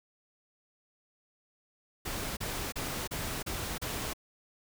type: noise bursts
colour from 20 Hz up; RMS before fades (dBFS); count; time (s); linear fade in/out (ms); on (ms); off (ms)
pink; -36; 6; 2.05-4.135; 10; 320; 33
effects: none